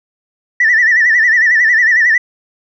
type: tone with vibrato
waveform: sine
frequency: 1864.7 Hz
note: A#6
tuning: in tune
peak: -6 dBFS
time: 0.6-2.18 s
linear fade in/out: 5 ms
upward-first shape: sine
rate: 11 Hz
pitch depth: 110 cents each way
effects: tanh soft clip ceiling -3 dBFS